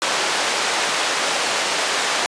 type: band-pass noise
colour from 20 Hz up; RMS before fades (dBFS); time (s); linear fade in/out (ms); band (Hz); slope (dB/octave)
pink; -21; 0.02-2.26; 0; 590 to 7200; 12
effects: resampled to 22050 Hz